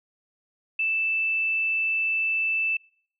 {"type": "tone", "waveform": "sine", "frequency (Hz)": 2643, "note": "E7", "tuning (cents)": 4, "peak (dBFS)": -22, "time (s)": [0.79, 2.77], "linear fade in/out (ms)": 5, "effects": ["noise-tail reverb RT60 0.6 s tail -26 dB re dry"]}